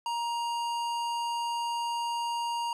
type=tone with hard clipping; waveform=sine; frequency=940 Hz; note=A#5; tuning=14 cents sharp; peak=-31 dBFS; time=0.06-2.73 s; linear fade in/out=2 ms; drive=15 dB; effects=none